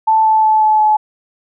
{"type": "tone with pitch steps", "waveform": "sine", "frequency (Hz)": [880, 873.9, 867.9, 861.9, 855.9], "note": ["A5", "A5", "A5", "A5", "A5"], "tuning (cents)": [0, -12, -24, -36, -48], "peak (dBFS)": -8, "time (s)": [0.07, 0.97], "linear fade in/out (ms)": 10, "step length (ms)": 180, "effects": []}